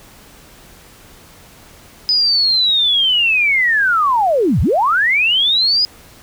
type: linear two-way sweep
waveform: sine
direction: down then up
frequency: 5030 to 57.1 to 5030 Hz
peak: -11 dBFS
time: 2.09-5.85 s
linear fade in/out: 0 ms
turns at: 4.61 s
effects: pink hiss -43 dBFS RMS until 6.22 s